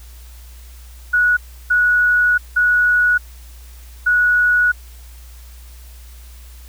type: tone bursts at uneven times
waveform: sine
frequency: 1464 Hz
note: F#6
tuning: 19 cents flat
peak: -11 dBFS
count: 4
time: 1.13-1.37 / 1.7-2.38 / 2.56-3.18 / 4.06-4.72 s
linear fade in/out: 10 ms
effects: added 60 Hz sine -36 dBFS peak until 6.68 s + white hiss -47 dBFS RMS until 6.68 s